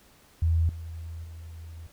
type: tone with level steps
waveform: sine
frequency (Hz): 82.2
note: E2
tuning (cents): -4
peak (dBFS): -20 / -35 / -39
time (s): 0.42-1.87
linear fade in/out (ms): 5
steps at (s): 0.69 / 1.24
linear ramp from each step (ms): 2
effects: pink hiss -58 dBFS RMS until 1.92 s